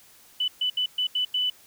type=tone bursts at uneven times; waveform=sine; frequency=2990 Hz; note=F#7; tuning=17 cents sharp; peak=-22 dBFS; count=6; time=0.4-0.48 / 0.61-0.7 / 0.77-0.86 / 0.98-1.07 / 1.15-1.25 / 1.34-1.5 s; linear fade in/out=5 ms; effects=white hiss -54 dBFS RMS until 1.66 s